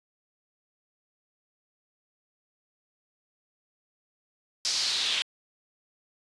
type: noise with band-pass filter sweep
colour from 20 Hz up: pink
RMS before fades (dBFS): -28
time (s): 4.65-5.22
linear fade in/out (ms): 0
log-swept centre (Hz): 5300 to 3200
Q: 3.3
effects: resampled to 22050 Hz